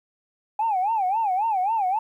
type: tone with vibrato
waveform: sine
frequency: 817 Hz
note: G#5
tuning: 29 cents flat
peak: -19 dBFS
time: 0.59-1.99 s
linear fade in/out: 5 ms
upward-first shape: sine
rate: 3.7 Hz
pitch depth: 200 cents each way
effects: tanh soft clip ceiling -16 dBFS + 10-bit